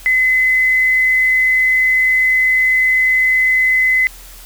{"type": "tone", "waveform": "sine", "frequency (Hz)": 2032, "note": "B6", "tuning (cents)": 49, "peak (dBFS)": -10, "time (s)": [0.06, 4.07], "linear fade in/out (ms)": 0, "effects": ["added 40 Hz sine -37 dBFS peak until 4.45 s", "white hiss -39 dBFS RMS until 4.45 s"]}